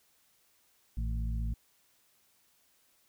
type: harmonic tone with a mistuned harmonic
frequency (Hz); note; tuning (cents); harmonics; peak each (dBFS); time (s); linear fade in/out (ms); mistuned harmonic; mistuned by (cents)
56; A1; +31; 1 / 2 / 3 / 4; -31 / -39 / -44 / -45; 0.97-1.54; 5; 3; -75
effects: white hiss -69 dBFS RMS until 3.08 s